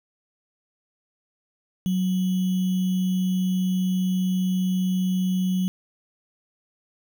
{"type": "tone with sample-and-hold", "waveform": "sine", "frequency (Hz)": 185, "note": "F#3", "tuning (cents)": 0, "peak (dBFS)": -20, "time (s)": [1.86, 5.68], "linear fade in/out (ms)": 0, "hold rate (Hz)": 3150, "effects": []}